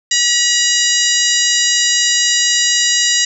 harmonic tone with a mistuned harmonic, 964 Hz, B5, 42 cents flat, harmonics 2 / 3 / 4 / 5 / 6 / 7 / 8, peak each -19 / -19 / -19 / -19 / -19 / -19 / -19 dBFS, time 0.11-3.25 s, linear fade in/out 5 ms, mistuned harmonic 8, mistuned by -67 cents, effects none

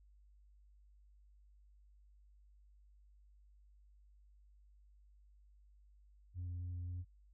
sine tone with vibrato, 88.5 Hz, F2, 23 cents sharp, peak -38 dBFS, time 6.34-7.05 s, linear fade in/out 50 ms, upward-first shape square, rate 3.7 Hz, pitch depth 9 cents each way, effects tanh soft clip ceiling -39 dBFS + added 50 Hz sine -62 dBFS peak until 7.33 s

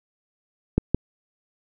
clicks, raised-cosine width 3 ms, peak -5 dBFS, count 2, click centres 0.78 / 0.946 s, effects none

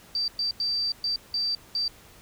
sine tone bursts at uneven times, 4663 Hz, D8, 13 cents flat, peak -24 dBFS, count 6, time 0.15-0.28 / 0.39-0.51 / 0.6-0.92 / 1.04-1.16 / 1.34-1.55 / 1.75-1.88 s, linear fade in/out 2 ms, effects pink hiss -52 dBFS RMS until 2.21 s

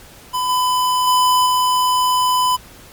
square tone with level steps, 1004 Hz, B5, 28 cents sharp, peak -18 / -15 / -12 / -14 dBFS, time 0.33-2.57 s, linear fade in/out 20 ms, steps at 0.49 / 1.07 / 1.46 s, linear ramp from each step 5 ms, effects pink hiss -42 dBFS RMS until 2.92 s + MP3 96 kbps

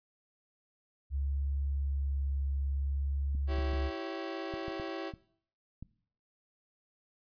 sine tone with vibrato, 69.3 Hz, C#2, in tune, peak -30 dBFS, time 1.1-3.91 s, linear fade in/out 50 ms, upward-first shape sine, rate 0.56 Hz, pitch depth 9 cents each way
clicks, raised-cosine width 5 ms, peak -31 dBFS, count 8, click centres 3.35 / 3.585 / 3.735 / 4.539 / 4.682 / 4.798 / 5.138 / 5.826 s
30% pulse chord, C# diminished, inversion first, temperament equal with one note detuned, 329.6 / 386.4 / 554.4 Hz, E4 / G4 / C#5, 0 / -25 / 0 cents, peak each -37 / -38 / -40 dBFS, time 3.47-5.13 s, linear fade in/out 50 ms
effects noise-tail reverb RT60 0.6 s tail -20 dB re dry + resampled to 11025 Hz

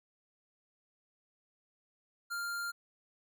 square tone, 1396.9 Hz, F6, in tune, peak -36 dBFS, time 2.3-2.72 s, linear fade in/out 20 ms, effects none

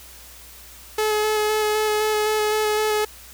sawtooth tone with vibrato, 427.4 Hz, G#4, 50 cents sharp, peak -15 dBFS, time 0.98-3.05 s, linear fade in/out 5 ms, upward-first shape square, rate 3.9 Hz, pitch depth 12 cents each way, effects added 60 Hz sine -48 dBFS peak until 3.33 s + white hiss -44 dBFS RMS until 3.33 s

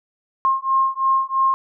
sine beating tone pair, 1066 / 1069 Hz, C6 / C6, +32 / +37 cents, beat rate 3 Hz, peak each -19 dBFS, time 0.45-1.54 s, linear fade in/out 0 ms, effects none

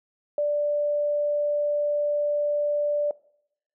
sine tone, 587.3 Hz, D5, in tune, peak -21 dBFS, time 0.38-3.11 s, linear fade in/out 2 ms, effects noise-tail reverb RT60 0.7 s tail -21 dB re dry

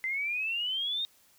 sine exponential sweep, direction up, 2044 to 3725 Hz, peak -29 dBFS, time 0.04-1.05 s, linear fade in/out 0 ms, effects white hiss -63 dBFS RMS until 1.38 s

